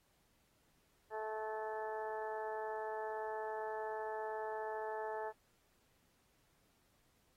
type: harmonic tone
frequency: 217.4 Hz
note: A3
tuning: 21 cents flat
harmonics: 2 / 3 / 4 / 5 / 6 / 7 / 8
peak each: -43 / -46 / -43 / -55 / -55 / -60 / -51 dBFS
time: 1.1-5.33 s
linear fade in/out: 50 ms
effects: pink hiss -75 dBFS RMS until 7.36 s + AAC 48 kbps